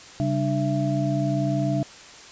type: tone cluster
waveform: sine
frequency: 136.4 / 197 / 296.9 / 668 Hz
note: C#3 / G3 / D4 / E5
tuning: -28 / +9 / +19 / +23 cents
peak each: -24 / -29 / -26 / -28 dBFS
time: 0.2-1.83 s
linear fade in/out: 0 ms
effects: white hiss -44 dBFS RMS until 2.31 s + resampled to 16000 Hz